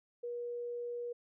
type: tone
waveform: sine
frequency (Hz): 479.9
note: B4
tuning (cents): -50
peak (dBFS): -37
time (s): 0.23-1.13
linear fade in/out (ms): 10
effects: none